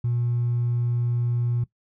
triangle tone with hard clipping, 120 Hz, B2, 49 cents flat, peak -21 dBFS, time 0.04-1.64 s, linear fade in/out 5 ms, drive 2 dB, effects noise-tail reverb RT60 0.1 s tail -18 dB re dry

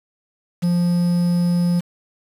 triangle tone with quantisation, 174.61 Hz, F3, in tune, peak -13 dBFS, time 0.62-1.81 s, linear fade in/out 20 ms, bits 6, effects resampled to 32000 Hz

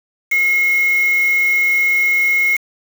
sine tone with quantisation, 2162 Hz, C#7, 44 cents flat, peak -12 dBFS, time 0.31-2.57 s, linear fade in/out 10 ms, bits 4, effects none

